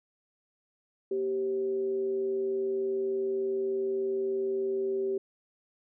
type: tone with frequency modulation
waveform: sine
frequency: 388.3 Hz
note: G4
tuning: 16 cents flat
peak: -27 dBFS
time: 1.11-5.18 s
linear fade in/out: 5 ms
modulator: 150 Hz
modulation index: 0.3
effects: none